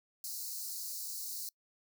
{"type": "high-pass noise", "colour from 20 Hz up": "white", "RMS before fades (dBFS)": -41, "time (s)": [0.24, 1.49], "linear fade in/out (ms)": 2, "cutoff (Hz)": 4100, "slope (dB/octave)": 96, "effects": ["noise-tail reverb RT60 0.1 s tail -26 dB re dry"]}